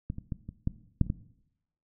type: clicks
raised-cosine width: 5 ms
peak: -20 / -25 / -20 / -26 / -15 / -10 / -29 / -17 dBFS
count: 8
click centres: 0.101 / 0.184 / 0.322 / 0.49 / 0.674 / 1.013 / 1.066 / 1.101 s
effects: noise-tail reverb RT60 0.8 s tail -17 dB re dry